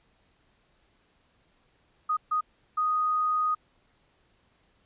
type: tone bursts at uneven times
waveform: sine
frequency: 1244 Hz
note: D#6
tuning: 1 cent flat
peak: -23 dBFS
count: 3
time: 2.09-2.17 / 2.31-2.41 / 2.77-3.55 s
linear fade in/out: 10 ms
effects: pink hiss -67 dBFS RMS until 4.85 s + resampled to 8000 Hz